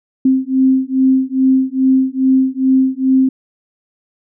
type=beating tone pair; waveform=sine; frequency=261.6 / 264 Hz; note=C4 / C4; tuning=0 / +16 cents; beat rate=2.4 Hz; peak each=-13 dBFS; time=0.25-3.29 s; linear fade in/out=5 ms; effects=none